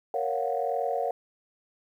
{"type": "chord", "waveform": "sine", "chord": "Gb major seventh", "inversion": "first", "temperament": "equal", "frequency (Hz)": [466.2, 554.4, 698.5, 740], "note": ["Bb4", "Db5", "F5", "Gb5"], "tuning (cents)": [0, 0, 0, 0], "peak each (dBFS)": -31, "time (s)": [0.14, 1.11], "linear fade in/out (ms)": 2, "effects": ["tanh soft clip ceiling -15 dBFS", "10-bit"]}